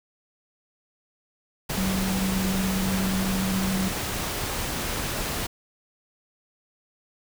sine tone in noise, 190 Hz, F#3, 46 cents sharp, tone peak -24 dBFS, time 1.77-3.89 s, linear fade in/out 10 ms, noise pink, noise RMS -29 dBFS, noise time 1.69-5.47 s, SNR +2 dB, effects none

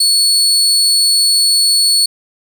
30% pulse tone, 4406 Hz, C#8, 11 cents flat, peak -6 dBFS, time 0-2.06 s, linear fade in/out 5 ms, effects 8-bit

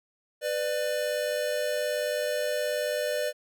square tone pair together, 497.2 / 596 Hz, B4 / D5, +12 / +25 cents, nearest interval minor third, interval 313 cents, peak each -32 / -29 dBFS, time 0.41-3.33 s, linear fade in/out 50 ms, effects none

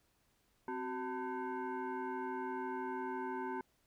sine tone with frequency modulation, 260 Hz, C4, 11 cents flat, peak -37 dBFS, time 0.68-3.61 s, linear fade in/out 2 ms, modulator 634 Hz, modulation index 1.6, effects pink hiss -75 dBFS RMS until 3.86 s

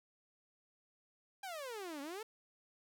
sawtooth exponential two-way sweep, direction down then up, 810 to 271.3 to 459.7 Hz, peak -39 dBFS, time 1.43-2.23 s, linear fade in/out 5 ms, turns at 2.01 s, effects none

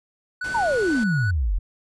triangle tone with vibrato, 1480 Hz, F#6, in tune, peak -24 dBFS, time 0.41-1.31 s, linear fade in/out 5 ms, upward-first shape triangle, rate 2.3 Hz, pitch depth 29 cents each way
pink noise, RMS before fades -37 dBFS, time 0.44-1.04 s, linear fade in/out 5 ms
sine exponential sweep, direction down, 982 to 38.89 Hz, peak -19 dBFS, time 0.54-1.59 s, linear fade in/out 10 ms
effects resampled to 22050 Hz

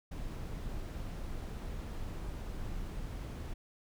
brown noise, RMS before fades -40 dBFS, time 0.11-3.54 s, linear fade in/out 10 ms, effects none

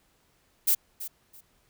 violet noise with echo, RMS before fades -22 dBFS, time 0.67-0.75 s, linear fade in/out 10 ms, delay 330 ms, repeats 2, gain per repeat -14 dB, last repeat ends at 1.41 s, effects pink hiss -67 dBFS RMS until 1.69 s

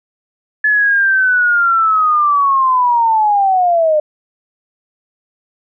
sine linear sweep, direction down, 1723 to 598 Hz, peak -9 dBFS, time 0.64-4 s, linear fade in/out 5 ms, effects none

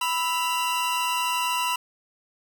45% pulse tone cluster, 990 / 1316 / 2765 Hz, B5 / E6 / F7, +4 / -3 / -18 cents, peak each -25 / -33 / -29 dBFS, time 0.01-1.76 s, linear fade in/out 5 ms, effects none

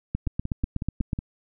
two click trains, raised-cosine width 5 ms, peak -13 / -17 dBFS, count 9 / 6, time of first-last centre 0.15-1.132 / 0.27-1.189 s, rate 8.15 / 5.44 Hz, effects none

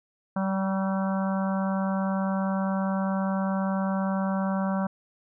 harmonic tone with a mistuned harmonic, 192.5 Hz, G3, 31 cents flat, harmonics 1 / 3 / 4 / 5 / 6 / 7 / 8, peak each -25 / -33 / -36 / -36 / -39 / -39 / -42 dBFS, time 0.36-4.87 s, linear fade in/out 5 ms, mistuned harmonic 6, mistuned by -27 cents, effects none

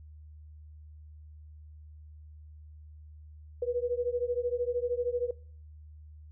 sine beating tone pair, 481 / 494 Hz, B4 / B4, -46 / 0 cents, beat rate 13 Hz, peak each -31 dBFS, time 3.62-5.31 s, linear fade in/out 5 ms, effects noise-tail reverb RT60 0.5 s tail -23 dB re dry + added 76 Hz sine -47 dBFS peak until 6.31 s

